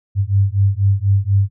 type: beating tone pair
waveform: sine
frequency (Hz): 97 / 101.1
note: G2 / G#2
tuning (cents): -18 / -46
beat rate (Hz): 4.1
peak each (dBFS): -15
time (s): 0.15-1.5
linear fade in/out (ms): 50
effects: none